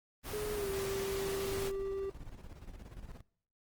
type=noise; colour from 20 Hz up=pink; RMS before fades=-41 dBFS; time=0.23-1.72 s; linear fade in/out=50 ms
type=tone with pitch glide; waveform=triangle; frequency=421.2 to 390.7 Hz; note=G#4 to G4; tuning=+24 to -6 cents; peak=-33 dBFS; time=0.33-2.1 s; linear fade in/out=5 ms; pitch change=-130 cents; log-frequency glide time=0.54-0.68 s
type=noise with tremolo; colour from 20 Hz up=brown; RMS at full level=-46 dBFS; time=1.44-3.21 s; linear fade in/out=5 ms; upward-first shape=square; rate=17 Hz; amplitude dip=60%
effects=noise-tail reverb RT60 0.6 s tail -22 dB re dry + Opus 24 kbps